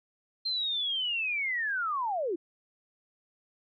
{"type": "linear sweep", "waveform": "sine", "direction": "down", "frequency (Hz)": [4186, 311.1], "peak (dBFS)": -28, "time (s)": [0.45, 2.36], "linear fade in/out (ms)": 10, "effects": []}